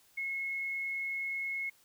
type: tone with frequency modulation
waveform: sine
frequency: 2175 Hz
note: C#7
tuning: 33 cents flat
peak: -33 dBFS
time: 0.17-1.7 s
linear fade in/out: 10 ms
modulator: 28.6 Hz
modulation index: 0.26
effects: white hiss -65 dBFS RMS until 1.84 s